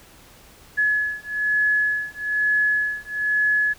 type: beating tone pair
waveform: sine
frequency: 1700 / 1701.1 Hz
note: G#6 / G#6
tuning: +40 / +41 cents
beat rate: 1.1 Hz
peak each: -22 dBFS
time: 0.77-3.74 s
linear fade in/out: 20 ms
effects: pink hiss -49 dBFS RMS until 3.78 s